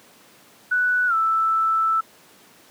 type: tone with pitch glide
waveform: sine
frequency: 1482 to 1320.3 Hz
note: F#6 to E6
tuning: +2 to +2 cents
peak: -17 dBFS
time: 0.71-2.01 s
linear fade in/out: 10 ms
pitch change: -200 cents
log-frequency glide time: 1.07-1.14 s
effects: pink hiss -51 dBFS RMS until 2.7 s + high-pass 200 Hz 12 dB/octave